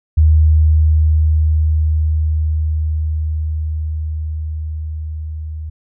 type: tone with level ramp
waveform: sine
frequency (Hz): 77.78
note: D#2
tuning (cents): 0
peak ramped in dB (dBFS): -6 to -23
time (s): 0.17-5.7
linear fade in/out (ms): 10
effects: none